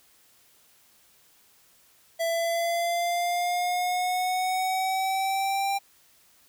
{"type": "exponential sweep", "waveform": "square", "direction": "up", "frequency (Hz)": [664, 793], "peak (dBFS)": -25, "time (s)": [2.19, 5.79], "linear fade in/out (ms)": 20, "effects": ["white hiss -60 dBFS RMS until 6.48 s"]}